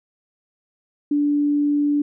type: tone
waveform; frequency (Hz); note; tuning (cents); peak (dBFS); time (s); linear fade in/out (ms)
sine; 291.2; D4; -15; -16; 1.11-2.02; 5
effects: none